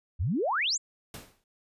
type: exponential sweep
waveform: sine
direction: up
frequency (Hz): 69.3 to 7870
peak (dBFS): -25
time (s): 0.19-0.78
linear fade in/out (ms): 20
type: noise with exponential decay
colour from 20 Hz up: pink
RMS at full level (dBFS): -39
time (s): 1.14-1.44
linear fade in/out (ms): 2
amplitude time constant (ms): 65
effects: resampled to 32000 Hz

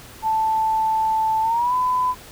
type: tone with pitch glide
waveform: sine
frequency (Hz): 880 to 1005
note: A5 to B5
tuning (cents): 0 to +30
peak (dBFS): -17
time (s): 0.22-2.15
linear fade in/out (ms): 50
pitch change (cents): +230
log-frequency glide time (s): 1.42-1.74
effects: pink hiss -42 dBFS RMS until 2.31 s

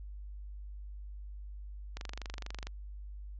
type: click train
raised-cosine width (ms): 0.2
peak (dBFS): -24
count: 18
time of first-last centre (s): 1.97-2.67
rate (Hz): 24.3
effects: added 50 Hz sine -42 dBFS peak until 3.39 s + resampled to 16000 Hz

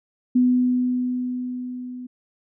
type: tone with level ramp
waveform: sine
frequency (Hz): 249.8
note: B3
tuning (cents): +20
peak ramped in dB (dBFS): -13 to -32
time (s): 0.35-2.07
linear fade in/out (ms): 10
effects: none

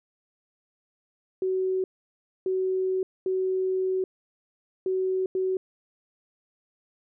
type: tone bursts at uneven times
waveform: sine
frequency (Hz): 375.3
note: F#4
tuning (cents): +25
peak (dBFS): -23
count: 5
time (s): 1.42-1.84 / 2.46-3.03 / 3.26-4.04 / 4.86-5.26 / 5.35-5.57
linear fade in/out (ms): 2
effects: none

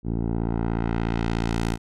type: tone with low-pass filter sweep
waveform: 10% pulse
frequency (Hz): 56.8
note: A#1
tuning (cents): -44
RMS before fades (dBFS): -25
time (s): 0.03-1.78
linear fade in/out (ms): 50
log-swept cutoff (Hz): 340 to 12000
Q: 0.71
effects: none

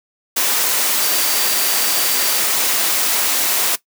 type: tone in noise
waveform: sine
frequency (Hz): 4665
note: D8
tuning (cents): -12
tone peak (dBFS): -26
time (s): 1.01-2.4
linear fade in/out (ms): 10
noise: white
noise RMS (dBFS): -17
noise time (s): 0.36-3.76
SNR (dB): -12
effects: noise-tail reverb RT60 0.1 s tail -17 dB re dry + high-pass 300 Hz 12 dB/octave

